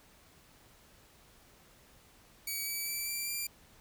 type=tone with pitch steps; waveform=5% pulse; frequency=2273 / 2298 / 2323 / 2349 / 2375 Hz; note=C#7 / D7 / D7 / D7 / D7; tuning=+43 / -38 / -20 / 0 / +19 cents; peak=-25 dBFS; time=2.47-3.47 s; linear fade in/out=5 ms; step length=200 ms; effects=pink hiss -61 dBFS RMS until 3.8 s